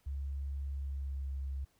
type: tone with pitch glide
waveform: sine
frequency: 69.3 to 67.99 Hz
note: C#2 to C#2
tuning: 0 to -33 cents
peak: -35 dBFS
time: 0.06-1.65 s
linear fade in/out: 10 ms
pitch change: -33 cents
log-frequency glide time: 0.7-1.3 s
effects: pink hiss -72 dBFS RMS until 1.79 s